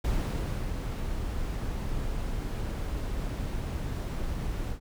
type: noise with ADSR envelope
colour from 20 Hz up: brown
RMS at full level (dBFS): -27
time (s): 0.04-4.8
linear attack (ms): 8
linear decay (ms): 620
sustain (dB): -5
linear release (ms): 96
effects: none